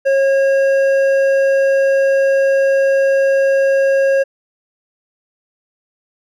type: tone with hard clipping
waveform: triangle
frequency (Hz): 544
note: C#5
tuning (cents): -33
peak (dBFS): -12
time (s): 0.05-4.24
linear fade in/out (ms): 20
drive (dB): 11
effects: none